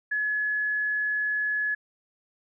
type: tone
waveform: sine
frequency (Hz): 1700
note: G#6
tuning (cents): +40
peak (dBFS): -24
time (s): 0.11-1.75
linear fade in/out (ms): 10
effects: none